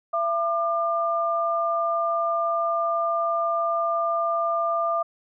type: tone pair together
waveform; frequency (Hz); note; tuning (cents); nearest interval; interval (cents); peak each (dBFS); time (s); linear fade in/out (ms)
sine; 673 / 1199.1; E5 / D6; +36 / +36; minor seventh; 1000; -24; 0.13-5.03; 10
effects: none